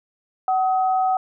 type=tone pair together; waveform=sine; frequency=752.8 / 1265 Hz; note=F#5 / D#6; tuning=+30 / +28 cents; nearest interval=major sixth; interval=898 cents; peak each=-17 / -28 dBFS; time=0.48-1.17 s; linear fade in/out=2 ms; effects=none